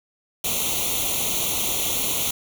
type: noise with comb filter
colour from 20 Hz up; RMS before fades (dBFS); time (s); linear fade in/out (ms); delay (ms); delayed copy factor
white; -24; 0.44-2.31; 5; 0.3; +0.95
effects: none